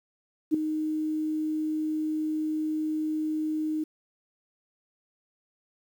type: tone with ADSR envelope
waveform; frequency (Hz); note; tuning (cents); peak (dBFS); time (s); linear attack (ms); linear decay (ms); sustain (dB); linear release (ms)
sine; 309.9; D#4; -7; -16; 0.51-3.84; 33; 3; -10; 8
effects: 9-bit